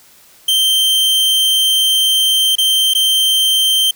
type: tone with dropouts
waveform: 45% pulse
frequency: 3132 Hz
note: G7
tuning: 2 cents flat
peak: -10 dBFS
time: 0.48-3.91 s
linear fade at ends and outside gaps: 5 ms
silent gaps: 2.555-2.582 / 2.937-2.949 s
effects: white hiss -46 dBFS RMS until 3.95 s